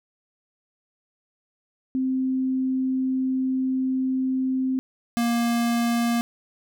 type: tone pair in turn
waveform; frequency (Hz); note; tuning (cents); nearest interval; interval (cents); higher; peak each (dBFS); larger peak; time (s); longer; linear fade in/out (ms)
sine / square; 260.8 / 235.2; C4 / A#3; -5 / +16; major second; 179; first; -21; neither; 1.95-4.79 / 5.17-6.21; first; 0
effects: none